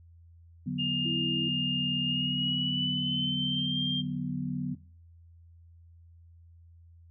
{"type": "chord", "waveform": "sine", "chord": "B minor", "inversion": "first", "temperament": "equal", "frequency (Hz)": [146.83, 185, 246.9], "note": ["D3", "F#3", "B3"], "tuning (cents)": [0, 0, 0], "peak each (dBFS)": -34, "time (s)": [0.66, 4.75], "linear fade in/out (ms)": 10}
{"type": "tone with pitch glide", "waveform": "sine", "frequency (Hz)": [2823, 3187], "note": ["F7", "G7"], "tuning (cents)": [18, 28], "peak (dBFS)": -29, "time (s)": [0.78, 4.02], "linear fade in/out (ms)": 20, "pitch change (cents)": 210, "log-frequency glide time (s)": [2.05, 3.79]}
{"type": "tone", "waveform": "sine", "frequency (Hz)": 328.4, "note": "E4", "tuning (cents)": -6, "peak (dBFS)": -35, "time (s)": [1.05, 1.49], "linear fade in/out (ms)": 10}
{"effects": ["noise-tail reverb RT60 0.4 s tail -17 dB re dry", "added 84 Hz sine -52 dBFS peak until 7.1 s"]}